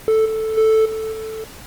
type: tone with level steps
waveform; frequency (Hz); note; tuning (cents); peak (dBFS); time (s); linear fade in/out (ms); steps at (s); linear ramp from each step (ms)
triangle; 440; A4; 0; -10 / -17 / -9 / -20 / -24; 0.08-1.44; 0; 0.25 / 0.57 / 0.85 / 1.12; 10
effects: pink hiss -39 dBFS RMS until 1.66 s + Opus 24 kbps